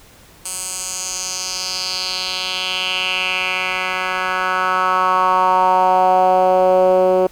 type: tone with band-pass filter sweep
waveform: 10% pulse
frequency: 185.1 Hz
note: F#3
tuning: 1 cent sharp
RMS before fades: -17 dBFS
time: 0.45-7.27 s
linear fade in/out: 5 ms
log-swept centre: 8800 to 460 Hz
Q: 3.3
effects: pink hiss -46 dBFS RMS until 7.31 s